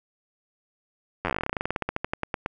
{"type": "slowing click train", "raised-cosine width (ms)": 0.5, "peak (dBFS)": -11, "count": 28, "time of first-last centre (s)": [1.25, 2.461], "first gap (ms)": 10, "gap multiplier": 1.1, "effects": []}